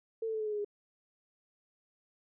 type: tone with pitch steps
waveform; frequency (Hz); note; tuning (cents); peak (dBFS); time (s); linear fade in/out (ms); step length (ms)
sine; 450 / 443.3 / 436.7 / 430.2 / 423.8 / 417.4 / 411.2; A4 / A4 / A4 / A4 / G#4 / G#4 / G#4; +39 / +13 / -13 / -39 / +35 / +9 / -17; -32; 0.22-0.647; 5; 61
effects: none